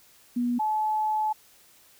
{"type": "tone pair in turn", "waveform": "sine", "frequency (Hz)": [242.6, 860.8], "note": ["B3", "A5"], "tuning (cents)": [-31, -38], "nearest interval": "octave + minor seventh", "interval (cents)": 2193, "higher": "second", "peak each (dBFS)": -23, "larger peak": "neither", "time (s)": [[0.36, 0.59], [0.59, 1.33]], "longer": "second", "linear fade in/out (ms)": 10, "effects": ["white hiss -57 dBFS RMS until 1.99 s"]}